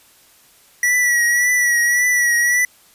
square tone with vibrato, 1939 Hz, B6, 32 cents flat, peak -14 dBFS, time 0.83-2.65 s, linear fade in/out 2 ms, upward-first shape triangle, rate 1.8 Hz, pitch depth 46 cents each way, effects white hiss -51 dBFS RMS until 2.94 s + resampled to 32000 Hz

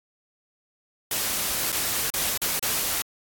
white noise with dropouts, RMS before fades -26 dBFS, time 1.11-3.02 s, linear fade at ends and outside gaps 2 ms, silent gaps 1.72-1.726 / 2.102-2.138 / 2.376-2.417 / 2.594-2.626 s, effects AAC 64 kbps

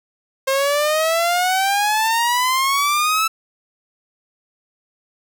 sawtooth exponential sweep, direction up, 531 to 1324 Hz, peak -12 dBFS, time 0.47-3.28 s, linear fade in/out 10 ms, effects none

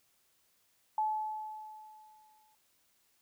sine tone with exponential decay, 862 Hz, A5, 36 cents flat, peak -27 dBFS, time 0.98-2.55 s, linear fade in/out 2 ms, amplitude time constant 340 ms, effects white hiss -72 dBFS RMS until 3.21 s

